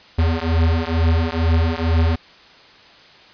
square beating tone pair, 81 / 83.2 Hz, E2 / E2, -30 / +17 cents, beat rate 2.2 Hz, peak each -19 dBFS, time 0.18-2.16 s, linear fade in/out 10 ms, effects white hiss -46 dBFS RMS until 3.33 s + resampled to 11025 Hz

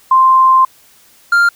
sine / triangle tone pair in turn, 1046.5 / 1396.9 Hz, C6 / F6, 0 / 0 cents, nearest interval perfect fourth, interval 500 cents, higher second, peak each -5 dBFS, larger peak neither, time 0.11-0.65 / 1.32-1.49 s, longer first, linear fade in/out 5 ms, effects white hiss -47 dBFS RMS until 1.55 s

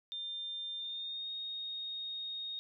sine tone with pitch glide, 3600 to 3721 Hz, A7 to A#7, +39 to -4 cents, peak -38 dBFS, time 0.12-2.59 s, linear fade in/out 0 ms, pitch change +57 cents, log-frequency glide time 0.78-1.3 s, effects none

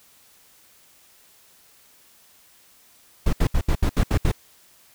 brown noise bursts, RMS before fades -18 dBFS, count 8, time 3.26-4.317 s, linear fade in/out 5 ms, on 70 ms, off 71 ms, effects white hiss -55 dBFS RMS until 4.94 s

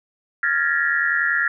sine tone cluster, 1396 / 1656 / 1746 / 1898 Hz, F6 / G#6 / A6 / A#6, -1 / -5 / -14 / +31 cents, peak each -23 dBFS, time 0.43-1.48 s, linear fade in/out 2 ms, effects none

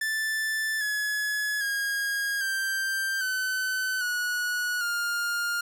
45% pulse tone with pitch steps, 1760 / 1696.1 / 1634.6 / 1575.2 / 1518.1 / 1463 / 1409.9 Hz, A6 / G#6 / G#6 / G6 / F#6 / F#6 / F6, 0 / +36 / -28 / +8 / +44 / -20 / +16 cents, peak -26 dBFS, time 0.01-5.61 s, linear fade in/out 5 ms, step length 800 ms, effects none

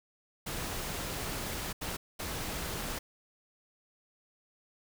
pink noise bursts at uneven times, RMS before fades -37 dBFS, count 3, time 0.46-1.73 / 1.81-1.97 / 2.19-2.99 s, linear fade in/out 10 ms, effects none

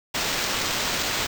white noise with sample-and-hold, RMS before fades -26 dBFS, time 0.14-1.27 s, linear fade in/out 10 ms, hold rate 11025 Hz, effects none

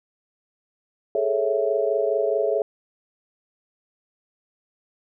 sine chord, A major seventh, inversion third, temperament equal, 415.3 / 440 / 554.4 / 659.3 Hz, G#4 / A4 / C#5 / E5, 0 / 0 / 0 / 0 cents, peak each -25 dBFS, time 1.15-2.62 s, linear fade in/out 2 ms, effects none

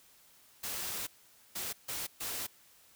white noise bursts at uneven times, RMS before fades -38 dBFS, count 4, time 0.63-1.07 / 1.55-1.73 / 1.88-2.07 / 2.2-2.47 s, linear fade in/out 10 ms, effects white hiss -62 dBFS RMS until 2.95 s

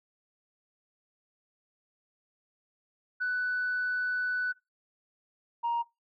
sine tone pair in turn, 1491 / 939.3 Hz, F#6 / A#5, +13 / +13 cents, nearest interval minor sixth, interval 800 cents, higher first, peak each -26 / -25 dBFS, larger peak second, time 3.2-4.53 / 5.63-5.83 s, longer first, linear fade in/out 20 ms, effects noise-tail reverb RT60 0.2 s tail -21 dB re dry + tanh soft clip ceiling -24 dBFS

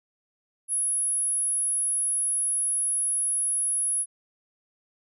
sine tone, 10710 Hz, E9, 26 cents sharp, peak -23 dBFS, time 0.68-4.06 s, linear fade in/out 50 ms, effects none

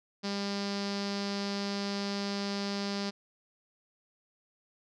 sawtooth tone with low-pass filter, 200.2 Hz, G3, 37 cents sharp, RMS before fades -34 dBFS, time 0.23-3.11 s, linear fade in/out 20 ms, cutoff 4900 Hz, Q 4.8, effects none

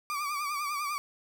35% pulse tone with vibrato, 1171 Hz, D6, 5 cents flat, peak -29 dBFS, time 0.1-0.98 s, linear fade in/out 0 ms, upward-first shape triangle, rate 10 Hz, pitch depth 83 cents each way, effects none

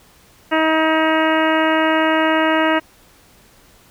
harmonic tone, 317.2 Hz, D#4, 33 cents sharp, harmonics 1 / 2 / 3 / 4 / 5 / 6 / 7 / 8 / 9, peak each -18 / -19 / -21 / -23 / -23 / -24 / -29 / -31 / -28 dBFS, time 0.51-2.8 s, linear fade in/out 20 ms, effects pink hiss -50 dBFS RMS until 3.9 s

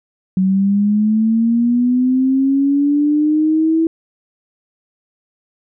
sine linear sweep, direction up, 186 to 327.6 Hz, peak -11 dBFS, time 0.37-3.87 s, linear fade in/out 2 ms, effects none

